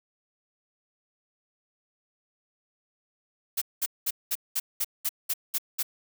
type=noise bursts; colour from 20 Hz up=blue; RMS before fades=-27 dBFS; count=10; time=3.57-5.83 s; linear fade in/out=10 ms; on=46 ms; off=200 ms; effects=none